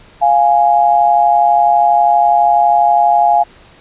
sine tone pair together, 698.4 / 830.6 Hz, F5 / G#5, 0 / 0 cents, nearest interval minor third, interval 300 cents, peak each -10 dBFS, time 0.21-3.44 s, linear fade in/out 20 ms, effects pink hiss -43 dBFS RMS until 3.8 s + resampled to 8000 Hz

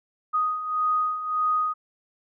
sine beating tone pair, 1244.5 / 1246.2 Hz, D#6 / D#6, 0 / +2 cents, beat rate 1.7 Hz, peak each -29 / -23 dBFS, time 0.33-1.74 s, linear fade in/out 20 ms, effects none

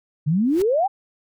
sine exponential sweep, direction up, 139.9 to 830.6 Hz, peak -16 dBFS, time 0.26-0.88 s, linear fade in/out 20 ms
pink noise with exponential growth, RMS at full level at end -32 dBFS, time 0.44-0.62 s, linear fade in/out 1 ms, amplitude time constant 38 ms
effects none

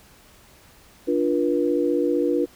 sine chord, B diminished, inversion first, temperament equal with one note detuned, 293.7 / 349.2 / 482 Hz, D4 / F4 / B4, 0 / 0 / -42 cents, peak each -23 dBFS, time 1.07-2.46 s, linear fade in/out 20 ms, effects pink hiss -52 dBFS RMS until 2.55 s

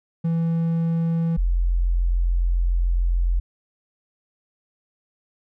triangle / sine tone pair in turn, 165.7 / 43.52 Hz, E3 / F1, +9 / -5 cents, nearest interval octave + major seventh, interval 2314 cents, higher first, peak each -17 dBFS, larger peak neither, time 0.24-1.37 / 1.37-3.4 s, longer second, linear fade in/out 10 ms, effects none

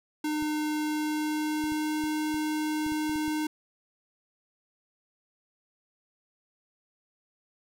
square tone with pitch glide, 303.9 to 306.7 Hz, D#4 to D#4, -41 to -25 cents, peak -28 dBFS, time 0.24-3.47 s, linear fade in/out 5 ms, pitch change +16 cents, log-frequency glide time 0.79-2.02 s
clicks, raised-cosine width 5 ms, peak -33 dBFS, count 10, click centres 0.424 / 1.64 / 1.721 / 2.039 / 2.343 / 2.864 / 2.921 / 3.095 / 3.158 / 3.28 s
effects none

